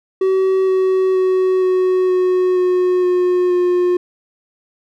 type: tone with pitch steps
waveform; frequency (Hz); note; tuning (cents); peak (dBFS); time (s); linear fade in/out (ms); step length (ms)
triangle; 379.8 / 376.5 / 373.3 / 370.1 / 366.9 / 363.7 / 360.6 / 357.4; F#4 / F#4 / F#4 / F#4 / F#4 / F#4 / F#4 / F4; +45 / +30 / +15 / 0 / -15 / -30 / -45 / +40; -10; 0.21-3.97; 5; 470
effects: none